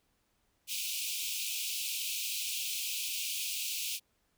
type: high-pass noise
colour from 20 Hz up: pink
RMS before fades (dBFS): -36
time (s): 0.67-4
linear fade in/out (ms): 50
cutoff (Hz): 2400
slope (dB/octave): 96
effects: pink hiss -75 dBFS RMS until 4.37 s